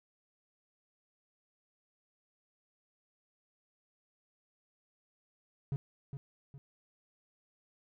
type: tone with echo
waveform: triangle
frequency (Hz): 138.59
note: C#3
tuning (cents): 0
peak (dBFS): -29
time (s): 5.72-5.76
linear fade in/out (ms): 0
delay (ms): 410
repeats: 2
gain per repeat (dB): -8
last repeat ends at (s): 6.58
effects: none